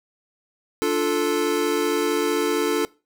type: chord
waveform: square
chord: D minor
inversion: none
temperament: equal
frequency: 293.7 / 349.2 / 440 Hz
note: D4 / F4 / A4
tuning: 0 / 0 / 0 cents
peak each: -26 / -26 / -23 dBFS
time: 0.82-2.85 s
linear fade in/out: 0 ms
effects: noise-tail reverb RT60 0.3 s tail -22 dB re dry